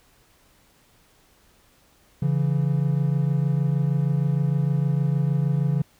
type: tone pair together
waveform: triangle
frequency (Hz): 139.93 / 166.4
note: C#3 / E3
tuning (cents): +17 / +17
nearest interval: minor third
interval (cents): 300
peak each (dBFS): -19 / -22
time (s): 2.22-5.82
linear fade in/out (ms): 5
effects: pink hiss -59 dBFS RMS until 5.99 s